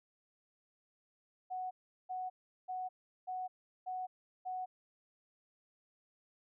sine tone bursts, 740 Hz, F#5, in tune, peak -37 dBFS, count 6, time 1.5-4.66 s, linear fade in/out 20 ms, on 210 ms, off 380 ms, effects none

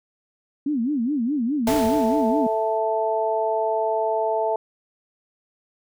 sine tone with vibrato, 261.6 Hz, C4, in tune, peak -20 dBFS, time 0.66-2.47 s, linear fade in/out 5 ms, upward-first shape sine, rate 4.8 Hz, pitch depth 260 cents each way
harmonic tone, 220 Hz, A3, in tune, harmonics 2 / 3 / 4, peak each -25 / -23 / -25 dBFS, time 1.67-4.56 s, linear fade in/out 2 ms
pink noise with exponential decay, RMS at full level -26 dBFS, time 1.67-2.78 s, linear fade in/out 2 ms, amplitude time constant 240 ms
effects none

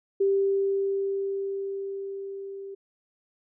sine tone with level ramp, 392.9 Hz, G4, 4 cents sharp, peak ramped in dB -19 to -36 dBFS, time 0.2-2.75 s, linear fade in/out 10 ms, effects none

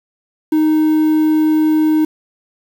triangle tone with quantisation, 309.7 Hz, D#4, 8 cents flat, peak -8 dBFS, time 0.52-2.05 s, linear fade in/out 5 ms, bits 6, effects none

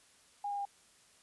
sine tone with pitch steps, 815 / 809.4 / 803.8 Hz, G#5 / G#5 / G5, -33 / -45 / +43 cents, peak -34 dBFS, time 0.44-0.653 s, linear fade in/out 5 ms, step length 71 ms, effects white hiss -64 dBFS RMS until 1.22 s + resampled to 24000 Hz

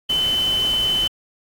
sine tone in noise, 3040 Hz, F#7, 46 cents sharp, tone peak -17 dBFS, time 0.09-1.08 s, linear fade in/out 10 ms, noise pink, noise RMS -32 dBFS, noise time 0.09-1.08 s, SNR +12 dB, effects AAC 64 kbps

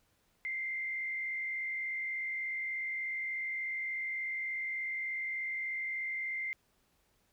sine tone with frequency modulation, 2090 Hz, C7, 2 cents flat, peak -34 dBFS, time 0.45-6.53 s, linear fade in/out 0 ms, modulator 56.6 Hz, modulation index 0.7, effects pink hiss -73 dBFS RMS until 7.32 s

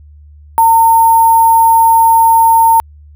sine tone with sample-and-hold, 910 Hz, A#5, 42 cents flat, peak -4 dBFS, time 0.58-2.8 s, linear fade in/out 0 ms, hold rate 11025 Hz, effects added 74 Hz sine -35 dBFS peak until 3.15 s

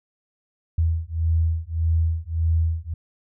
sine beating tone pair, 81 / 82.7 Hz, E2 / E2, -30 / +6 cents, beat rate 1.7 Hz, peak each -22 dBFS, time 0.78-2.94 s, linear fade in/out 5 ms, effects none

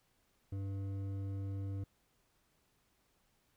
sine tone with hard clipping, 98 Hz, G2, in tune, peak -39 dBFS, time 0.52-1.84 s, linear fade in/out 5 ms, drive 9 dB, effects pink hiss -75 dBFS RMS until 3.56 s

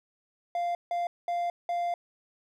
triangle tone bursts at uneven times, 696 Hz, F5, 6 cents flat, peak -25 dBFS, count 4, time 0.55-0.75 / 0.91-1.07 / 1.28-1.5 / 1.69-1.94 s, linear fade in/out 2 ms, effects none

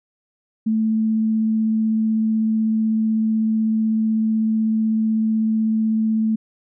sine tone with vibrato, 220 Hz, A3, in tune, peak -16 dBFS, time 0.66-6.36 s, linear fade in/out 10 ms, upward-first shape triangle, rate 16 Hz, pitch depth 9 cents each way, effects none

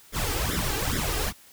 pink noise with flanger, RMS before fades -27 dBFS, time 0.12-1.33 s, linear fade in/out 50 ms, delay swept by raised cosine 0.55 to 2.55 ms, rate 2.4 Hz, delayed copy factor +0.85, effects white hiss -53 dBFS RMS until 1.52 s

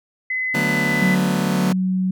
sine tone with pitch glide, 2030 to 2004 Hz, B6 to B6, +47 to +25 cents, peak -20 dBFS, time 0.3-1.15 s, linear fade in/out 5 ms, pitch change -22 cents, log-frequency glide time 0.43-0.89 s
sawtooth chord, B minor seventh, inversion first, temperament just, 148.16 / 185.21 / 222.2 / 246.9 Hz, D3 / F#3 / A3 / B3, +16 / +2 / +17 / 0 cents, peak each -21 dBFS, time 0.54-1.73 s, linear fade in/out 10 ms
sine tone, 186.2 Hz, F#3, 11 cents sharp, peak -17 dBFS, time 1.02-2.11 s, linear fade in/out 5 ms
effects none

